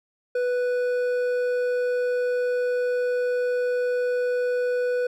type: tone with hard clipping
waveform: triangle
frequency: 493.9 Hz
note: B4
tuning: in tune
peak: -23 dBFS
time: 0.35-5.07 s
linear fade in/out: 5 ms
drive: 10 dB
effects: none